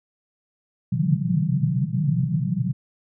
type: band-pass noise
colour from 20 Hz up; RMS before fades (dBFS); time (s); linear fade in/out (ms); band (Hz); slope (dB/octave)
white; -22; 0.92-2.73; 10; 120 to 190; 96
effects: none